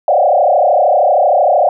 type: tone with frequency modulation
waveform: sine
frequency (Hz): 659.3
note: E5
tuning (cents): 0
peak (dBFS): -7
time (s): 0.08-1.69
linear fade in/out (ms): 2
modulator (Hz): 33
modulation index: 3.2
effects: none